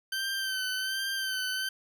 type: tone with vibrato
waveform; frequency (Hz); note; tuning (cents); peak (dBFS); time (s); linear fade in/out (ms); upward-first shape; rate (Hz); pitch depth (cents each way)
20% pulse; 1546; G6; -24; -25; 0.12-1.69; 5; sine; 1.3; 38
effects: none